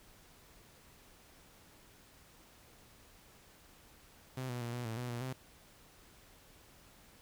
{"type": "tone with pitch steps", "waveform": "sawtooth", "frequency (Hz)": [129.5, 122.5, 118.4, 122.1, 112.5, 123.4, 119.4, 129.6], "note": ["C3", "B2", "A#2", "B2", "A2", "B2", "A#2", "C3"], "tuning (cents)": [-17, -14, 27, -19, 39, -1, 42, -16], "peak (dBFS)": -34, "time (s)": [4.37, 5.33], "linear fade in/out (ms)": 5, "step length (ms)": 120, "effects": ["pink hiss -61 dBFS RMS until 7.21 s"]}